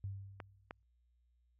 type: tone with exponential decay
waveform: sine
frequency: 98 Hz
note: G2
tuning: in tune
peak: -37 dBFS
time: 0.04-0.83 s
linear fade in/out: 0 ms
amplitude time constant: 170 ms
type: clicks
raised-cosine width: 0.5 ms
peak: -29 dBFS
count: 2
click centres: 0.402 / 0.709 s
effects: added 60 Hz sine -70 dBFS peak until 1.59 s